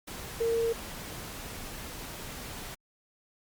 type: tone in noise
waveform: sine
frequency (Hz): 459.6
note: A#4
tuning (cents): -25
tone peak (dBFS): -25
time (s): 0.4-0.73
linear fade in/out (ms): 10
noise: pink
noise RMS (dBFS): -41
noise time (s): 0.07-2.75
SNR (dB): +13
effects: Opus 48 kbps